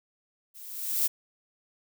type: noise with level ramp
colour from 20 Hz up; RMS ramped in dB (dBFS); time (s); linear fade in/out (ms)
violet; -48 to -23; 0.54-1.08; 20
effects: none